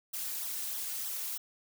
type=noise with flanger; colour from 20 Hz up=blue; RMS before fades=-37 dBFS; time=0.13-1.38 s; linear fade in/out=10 ms; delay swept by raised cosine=0.41 to 3.11 ms; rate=3.2 Hz; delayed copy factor=-0.75; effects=none